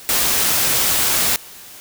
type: noise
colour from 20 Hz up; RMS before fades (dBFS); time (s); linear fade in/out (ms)
white; -17; 0.09-1.36; 0
effects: white hiss -39 dBFS RMS until 1.8 s